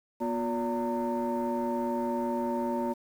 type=tone cluster; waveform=sine; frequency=240.9 / 358.3 / 575 / 914 Hz; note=B3 / F4 / D5 / A#5; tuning=-43 / +44 / -37 / -34 cents; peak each=-30 / -33 / -33 / -32 dBFS; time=0.2-2.94 s; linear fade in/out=20 ms; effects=tanh soft clip ceiling -22 dBFS + 9-bit